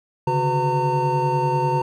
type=tone cluster; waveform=triangle; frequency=138 / 148.1 / 367.2 / 502 / 912 Hz; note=C#3 / D3 / F#4 / B4 / A#5; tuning=-7 / +15 / -13 / +28 / -38 cents; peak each=-22 / -26 / -24 / -26 / -19 dBFS; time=0.27-1.82 s; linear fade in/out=5 ms; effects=none